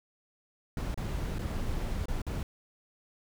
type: noise with dropouts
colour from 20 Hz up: brown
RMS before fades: -33 dBFS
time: 0.77-2.43 s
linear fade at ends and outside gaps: 2 ms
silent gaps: 0.944-0.975 / 1.385-1.391 / 2.057-2.083 / 2.218-2.266 s
effects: none